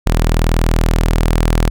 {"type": "tone", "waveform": "sawtooth", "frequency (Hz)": 40.5, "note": "E1", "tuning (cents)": -30, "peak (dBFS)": -7, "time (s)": [0.06, 1.7], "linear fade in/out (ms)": 10, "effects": []}